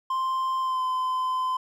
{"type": "tone with pitch glide", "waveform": "triangle", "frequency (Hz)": [1046.5, 1026.1], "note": ["C6", "C6"], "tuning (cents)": [0, -34], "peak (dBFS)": -22, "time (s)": [0.1, 1.57], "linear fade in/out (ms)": 5, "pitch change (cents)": -34, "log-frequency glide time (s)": [0.6, 0.83], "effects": []}